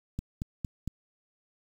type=click train; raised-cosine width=5 ms; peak=-20 dBFS; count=4; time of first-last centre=0.19-0.876 s; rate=4.37 Hz; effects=8-bit